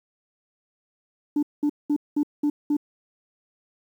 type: tone bursts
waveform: sine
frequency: 293.7 Hz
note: D4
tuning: in tune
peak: -17 dBFS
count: 6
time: 1.36-2.768 s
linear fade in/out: 5 ms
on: 68 ms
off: 200 ms
effects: tanh soft clip ceiling -17 dBFS + 9-bit